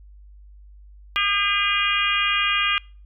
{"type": "harmonic tone with a mistuned harmonic", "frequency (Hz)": 405.7, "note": "G#4", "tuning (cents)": -41, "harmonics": [3, 4, 5, 6, 7, 8], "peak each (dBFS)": [-25, -28, -28, -24, -25, -27], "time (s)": [1.16, 2.78], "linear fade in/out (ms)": 0, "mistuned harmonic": 4, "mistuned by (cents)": -17, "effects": ["noise-tail reverb RT60 0.4 s tail -26 dB re dry", "added 50 Hz sine -43 dBFS peak until 3.05 s"]}